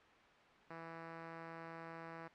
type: tone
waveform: 5% pulse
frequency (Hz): 164.81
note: E3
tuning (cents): 0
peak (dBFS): -36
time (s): 0.7-2.28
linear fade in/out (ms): 5
effects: white hiss -63 dBFS RMS until 2.34 s + low-pass 2000 Hz 12 dB/octave